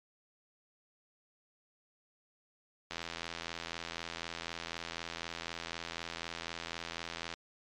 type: click train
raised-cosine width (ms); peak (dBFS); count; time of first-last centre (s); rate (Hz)
0.2; -21; 373; 2.91-7.339; 84
effects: low-pass 6000 Hz 12 dB/octave + MP3 96 kbps